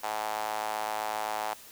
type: tone with high-pass filter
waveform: sawtooth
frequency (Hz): 107.7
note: A2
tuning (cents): -37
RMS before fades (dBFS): -33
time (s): 0.03-1.54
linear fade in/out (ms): 10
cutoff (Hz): 790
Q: 3.7
effects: white hiss -50 dBFS RMS until 1.71 s